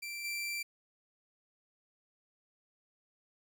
sawtooth tone with level steps, 2349 Hz, D7, in tune, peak -36 / -32 dBFS, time 0.02-0.63 s, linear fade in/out 10 ms, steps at 0.24 s, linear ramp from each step 10 ms, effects 12-bit

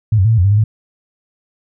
sine tone with pitch steps, 108.9 / 93.6 / 112.3 / 113.3 / 88.9 / 99.7 / 104 / 108.8 Hz, A2 / F#2 / A2 / A#2 / F2 / G2 / G#2 / A2, -17 / +20 / +36 / -49 / +31 / +30 / +3 / -19 cents, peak -8 dBFS, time 0.12-0.64 s, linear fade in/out 5 ms, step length 65 ms, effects none

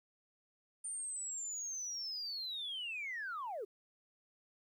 sine linear sweep, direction down, 9060 to 370 Hz, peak -38 dBFS, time 0.84-3.65 s, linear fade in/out 10 ms, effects tanh soft clip ceiling -35 dBFS + 12-bit

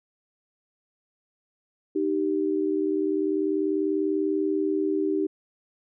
sine tone pair together, 308.8 / 389.1 Hz, D#4 / G4, -13 / -13 cents, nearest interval major third, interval 400 cents, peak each -25 / -25 dBFS, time 1.95-5.27 s, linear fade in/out 10 ms, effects none

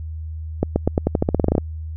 accelerating click train, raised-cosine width 2 ms, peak -3 dBFS, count 15, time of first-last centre 0.63-1.581 s, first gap 130 ms, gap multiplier 0.89, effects added 79 Hz sine -27 dBFS peak until 1.96 s

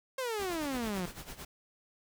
sawtooth exponential sweep, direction down, 540 to 171.3 Hz, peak -29 dBFS, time 0.18-1.06 s, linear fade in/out 5 ms
pink noise with tremolo, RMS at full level -43 dBFS, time 0.39-1.45 s, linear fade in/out 5 ms, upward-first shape sine, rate 9 Hz, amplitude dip 75%
effects none

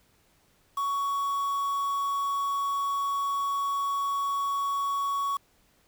triangle tone with quantisation, 1118 Hz, C#6, 14 cents sharp, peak -24 dBFS, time 0.77-5.37 s, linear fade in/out 5 ms, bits 7, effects pink hiss -65 dBFS RMS until 5.87 s

